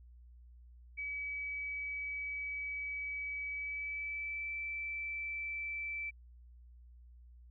sine tone with pitch glide, 2282 to 2325 Hz, C#7 to D7, +50 to -18 cents, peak -37 dBFS, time 0.97-6.11 s, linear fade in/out 20 ms, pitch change +32 cents, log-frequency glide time 3.51-4.52 s, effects added 60 Hz sine -54 dBFS peak until 7.5 s

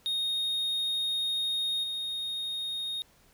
triangle tone with level steps, 3714 Hz, A#7, 7 cents flat, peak -26 / -30 dBFS, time 0.06-3.02 s, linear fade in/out 0 ms, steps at 1.83 s, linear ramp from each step 10 ms, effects pink hiss -62 dBFS RMS until 3.33 s

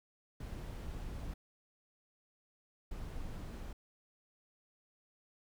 brown noise bursts at uneven times, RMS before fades -43 dBFS, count 2, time 0.4-1.34 / 2.91-3.73 s, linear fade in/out 5 ms, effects none

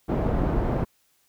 pink low-pass noise, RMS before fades -24 dBFS, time 0.08-0.85 s, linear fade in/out 20 ms, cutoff 710 Hz, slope 12 dB/octave, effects white hiss -66 dBFS RMS until 1.28 s

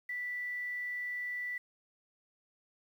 sine tone with quantisation, 1970 Hz, B6, 5 cents flat, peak -35 dBFS, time 0.09-1.58 s, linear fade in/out 5 ms, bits 10, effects none

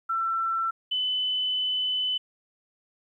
sine tone pair in turn, 1342 / 3013 Hz, E6 / F#7, +31 / +31 cents, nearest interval octave + major second, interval 1400 cents, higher second, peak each -24 dBFS, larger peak neither, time 0.09-0.71 / 0.91-2.18 s, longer second, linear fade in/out 10 ms, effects 11-bit

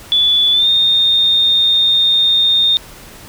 sine tone with pitch glide, 3453 to 3658 Hz, A7 to A#7, -33 to -33 cents, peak -9 dBFS, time 0.12-2.77 s, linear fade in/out 0 ms, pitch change +100 cents, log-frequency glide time 0.52-0.68 s, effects pink hiss -37 dBFS RMS until 3.28 s

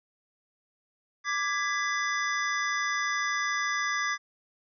square chord, G# diminished, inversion second, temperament equal with one note detuned, 1174.7 / 1661.2 / 1995 Hz, D6 / G#6 / B6, 0 / 0 / +17 cents, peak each -32 dBFS, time 1.24-4.18 s, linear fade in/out 50 ms, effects resampled to 16000 Hz

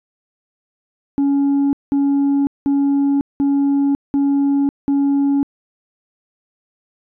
sine tone bursts, 280 Hz, C#4, 18 cents sharp, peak -10 dBFS, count 6, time 1.18-5.43 s, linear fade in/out 0 ms, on 550 ms, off 190 ms, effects tanh soft clip ceiling -12 dBFS

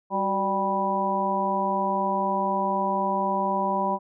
harmonic tone with a mistuned harmonic, 196 Hz, G3, in tune, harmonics 1 / 2 / 3 / 4 / 5, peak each -30 / -33 / -30 / -29 / -25 dBFS, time 0.1-3.99 s, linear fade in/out 50 ms, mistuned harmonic 2, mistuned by -78 cents, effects none

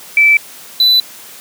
sine / triangle tone pair in turn, 2320 / 3988 Hz, D7 / B7, -22 / +16 cents, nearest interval major sixth, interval 938 cents, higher second, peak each -5 dBFS, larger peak neither, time 0.17-0.37 / 0.8-1 s, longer neither, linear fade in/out 2 ms, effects white hiss -35 dBFS RMS until 1.4 s + high-pass 150 Hz 12 dB/octave

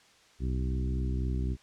harmonic tone with a mistuned harmonic, 63.8 Hz, C2, 43 cents flat, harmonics 1 / 2 / 3 / 4 / 5 / 6, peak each -29 / -35 / -39 / -41 / -43 / -45 dBFS, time 0.39-1.57 s, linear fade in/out 50 ms, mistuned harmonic 1, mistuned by +27 cents, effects white hiss -60 dBFS RMS until 1.62 s + low-pass 6000 Hz 12 dB/octave

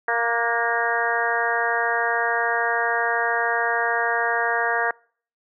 harmonic tone with a mistuned harmonic, 233.1 Hz, A#3, in tune, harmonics 2 / 3 / 4 / 5 / 6 / 7 / 8, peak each -28 / -26 / -28 / -30 / -29 / -25 / -27 dBFS, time 0.08-4.91 s, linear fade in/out 2 ms, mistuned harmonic 6, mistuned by +37 cents, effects noise-tail reverb RT60 0.5 s tail -26 dB re dry

